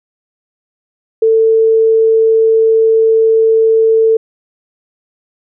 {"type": "tone", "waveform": "sine", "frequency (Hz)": 446.3, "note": "A4", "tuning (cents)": 25, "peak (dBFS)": -6, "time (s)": [1.22, 4.17], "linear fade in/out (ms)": 5, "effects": []}